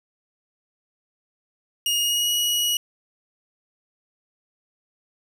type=tone with pitch glide; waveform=sawtooth; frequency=2861 to 2908 Hz; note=F7 to F#7; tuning=+41 to -31 cents; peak=-17 dBFS; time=1.86-2.77 s; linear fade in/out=2 ms; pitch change=+28 cents; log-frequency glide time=2.01-2.31 s; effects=none